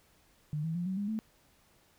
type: tone with pitch steps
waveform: sine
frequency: 150.4 / 162.13 / 174.77 / 188.4 / 203.1 / 218.9 Hz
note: D3 / E3 / F3 / F#3 / G#3 / A3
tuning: +42 / -28 / +2 / +32 / -38 / -9 cents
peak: -31 dBFS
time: 0.53-1.19 s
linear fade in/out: 0 ms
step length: 110 ms
effects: pink hiss -66 dBFS RMS until 1.98 s